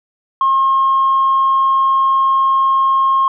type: tone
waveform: sine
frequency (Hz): 1074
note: C6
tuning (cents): +45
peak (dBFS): -9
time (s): 0.41-3.28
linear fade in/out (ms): 2
effects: tanh soft clip ceiling -6 dBFS